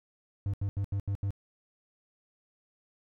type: tone bursts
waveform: triangle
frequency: 99.5 Hz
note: G2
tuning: 26 cents sharp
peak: -26 dBFS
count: 6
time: 0.46-1.306 s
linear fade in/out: 0 ms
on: 76 ms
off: 78 ms
effects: none